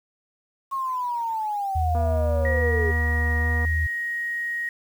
sine linear sweep, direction down, 1089 to 400.3 Hz, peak -24 dBFS, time 0.71-2.92 s, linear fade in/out 20 ms
sine tone with vibrato, 78.8 Hz, D#2, 23 cents sharp, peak -21 dBFS, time 1.75-3.87 s, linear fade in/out 10 ms, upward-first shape square, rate 1.2 Hz, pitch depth 22 cents each way
click train, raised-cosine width 1 ms, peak -22 dBFS, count 409, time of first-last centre 1.95-3.65 s, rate 240 Hz
sine tone with pitch glide, 1900 to 1882.5 Hz, A#6 to A#6, +33 to +16 cents, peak -25 dBFS, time 2.45-4.69 s, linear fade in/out 2 ms, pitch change -17 cents, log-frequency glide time 3.03-3.4 s
effects 8-bit

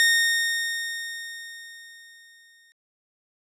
sawtooth tone with exponential decay, 1844 Hz, A#6, 19 cents flat, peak -12 dBFS, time 0-2.72 s, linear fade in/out 0 ms, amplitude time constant 590 ms, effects low-pass 11000 Hz 12 dB/octave

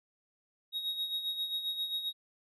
triangle tone with tremolo, 3775 Hz, A#7, 21 cents sharp, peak -29 dBFS, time 0.72-2.13 s, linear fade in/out 50 ms, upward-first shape sine, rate 7.5 Hz, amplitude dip 60%, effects resampled to 32000 Hz

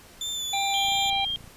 30% pulse tone with vibrato, 3520 Hz, A7, in tune, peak -26 dBFS, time 0.21-1.1 s, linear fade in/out 2 ms, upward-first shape sine, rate 2.9 Hz, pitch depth 26 cents each way
harmonic tone, 790 Hz, G5, 13 cents sharp, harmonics 1 / 3 / 5, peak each -26 / -31 / -33 dBFS, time 0.53-1.25 s, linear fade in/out 5 ms
sine tone, 3205 Hz, G7, 38 cents sharp, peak -26 dBFS, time 0.74-1.36 s, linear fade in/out 0 ms
click train, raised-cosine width 5 ms, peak -35 dBFS, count 19, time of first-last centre 0.85-1.477 s, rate 28.7 Hz
effects pink hiss -50 dBFS RMS until 1.56 s + resampled to 32000 Hz

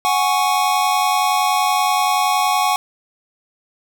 square chord, F# suspended second, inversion none, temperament equal, 740 / 830.6 / 1108.7 Hz, F#5 / G#5 / C#6, 0 / 0 / 0 cents, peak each -20 dBFS, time 0.05-2.76 s, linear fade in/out 0 ms, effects none

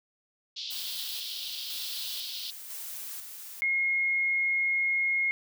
pink band-pass noise, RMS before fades -38 dBFS, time 0.56-2.51 s, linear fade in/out 10 ms, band 3100 to 5100 Hz, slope 48 dB/octave
blue noise with tremolo, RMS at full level -39 dBFS, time 0.7-3.61 s, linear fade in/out 10 ms, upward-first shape square, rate 1 Hz, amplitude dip 40%
sine tone, 2153 Hz, C7, 49 cents sharp, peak -24 dBFS, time 3.62-5.31 s, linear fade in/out 0 ms
effects none

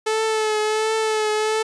sawtooth tone with vibrato, 434.2 Hz, A4, 23 cents flat, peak -15 dBFS, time 0.06-1.63 s, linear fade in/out 10 ms, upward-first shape triangle, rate 1.4 Hz, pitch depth 35 cents each way, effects resampled to 22050 Hz

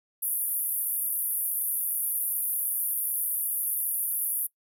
pink band-pass noise, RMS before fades -29 dBFS, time 0.22-4.47 s, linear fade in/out 10 ms, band 10000 to 15000 Hz, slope 96 dB/octave, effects noise-tail reverb RT60 0.1 s tail -22 dB re dry

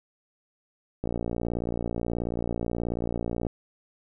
click train, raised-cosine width 2 ms, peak -16 dBFS, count 143, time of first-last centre 1.04-3.467 s, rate 58.5 Hz, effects none

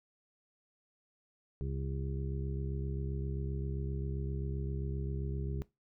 harmonic tone, 67.6 Hz, C#2, 43 cents flat, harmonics 1 / 2 / 3 / 5 / 6, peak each -37 / -37 / -46 / -48 / -47 dBFS, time 1.61-5.62 s, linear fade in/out 0 ms, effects noise-tail reverb RT60 0.2 s tail -19 dB re dry

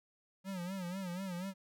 square tone with vibrato, 184.1 Hz, F#3, 8 cents flat, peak -39 dBFS, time 0.44-1.54 s, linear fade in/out 50 ms, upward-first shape sine, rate 4.1 Hz, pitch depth 110 cents each way, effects none

